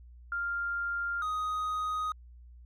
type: tone pair in turn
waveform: sine / triangle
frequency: 1396.9 / 1250.3 Hz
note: F6 / D#6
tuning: 0 / +8 cents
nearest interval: major second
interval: 192 cents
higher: first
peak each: -30 / -28 dBFS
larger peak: second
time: 0.32-1.22 / 1.22-2.12 s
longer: neither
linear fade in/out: 2 ms
effects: added 60 Hz sine -49 dBFS peak until 2.65 s